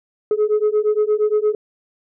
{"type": "beating tone pair", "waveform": "sine", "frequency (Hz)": [420, 428.6], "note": ["G#4", "A4"], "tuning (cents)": [19, -45], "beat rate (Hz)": 8.6, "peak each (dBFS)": -16, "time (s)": [0.31, 1.55], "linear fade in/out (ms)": 2, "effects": ["tanh soft clip ceiling -11 dBFS"]}